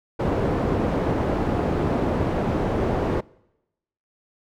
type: low-pass noise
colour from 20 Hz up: white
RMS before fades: -23 dBFS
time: 0.19-3.21 s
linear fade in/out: 10 ms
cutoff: 500 Hz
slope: 12 dB/octave
effects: noise-tail reverb RT60 0.9 s tail -24 dB re dry